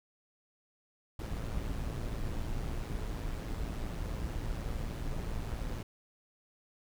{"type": "noise with amplitude modulation", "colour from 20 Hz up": "brown", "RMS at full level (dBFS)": -34, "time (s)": [1.19, 5.83], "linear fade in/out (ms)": 5, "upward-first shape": "sine", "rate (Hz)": 113, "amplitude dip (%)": 50, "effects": []}